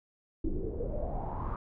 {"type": "noise with low-pass filter sweep", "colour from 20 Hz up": "brown", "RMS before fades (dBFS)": -34, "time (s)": [0.44, 1.56], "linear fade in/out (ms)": 2, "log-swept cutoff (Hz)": [310, 1200], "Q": 7.1, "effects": []}